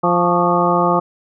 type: harmonic tone with a mistuned harmonic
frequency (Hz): 174.61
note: F3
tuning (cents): 0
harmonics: 1 / 2 / 3 / 4 / 5 / 6 / 7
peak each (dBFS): -20 / -20 / -20 / -20 / -20 / -20 / -20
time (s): 0.03-1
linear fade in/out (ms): 10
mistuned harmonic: 6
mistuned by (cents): +98
effects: none